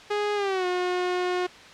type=tone with pitch glide; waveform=sawtooth; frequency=414.6 to 360.9 Hz; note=G#4 to F#4; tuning=-3 to -43 cents; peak=-20 dBFS; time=0.1-1.47 s; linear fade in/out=10 ms; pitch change=-240 cents; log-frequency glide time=0.35-0.66 s; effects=white hiss -46 dBFS RMS until 1.73 s + low-pass 4000 Hz 12 dB/octave